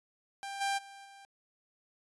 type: tone with level steps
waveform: sawtooth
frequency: 792 Hz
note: G5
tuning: 18 cents sharp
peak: -35 / -26 / -45 / -48 dBFS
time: 0.43-1.25 s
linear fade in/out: 0 ms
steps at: 0.6 / 0.77 / 1.04 s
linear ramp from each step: 20 ms
effects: resampled to 24000 Hz